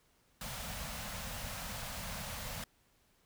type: band-stop noise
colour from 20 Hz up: pink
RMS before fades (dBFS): -42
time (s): 0.41-2.64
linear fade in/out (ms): 2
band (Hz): 240 to 510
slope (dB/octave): 48
effects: pink hiss -71 dBFS RMS until 3.25 s